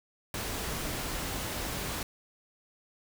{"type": "noise", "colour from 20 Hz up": "pink", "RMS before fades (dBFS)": -35, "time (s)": [0.34, 2.03], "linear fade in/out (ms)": 2, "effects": []}